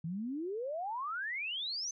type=exponential sweep; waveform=sine; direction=up; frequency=155.56 to 6272 Hz; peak=-35 dBFS; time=0.04-1.91 s; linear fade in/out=5 ms; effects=none